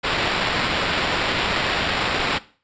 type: noise with sample-and-hold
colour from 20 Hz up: violet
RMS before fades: -22 dBFS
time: 0.03-2.39 s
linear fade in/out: 20 ms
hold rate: 6300 Hz
effects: noise-tail reverb RT60 0.4 s tail -18 dB re dry + resampled to 16000 Hz